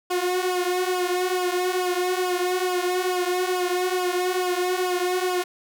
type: tone with flanger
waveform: sawtooth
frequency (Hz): 362.8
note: F#4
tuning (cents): -34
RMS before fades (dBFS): -24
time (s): 0.1-5.44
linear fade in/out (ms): 10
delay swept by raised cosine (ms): 0.48 to 4.88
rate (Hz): 2.3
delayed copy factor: -0.75
effects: none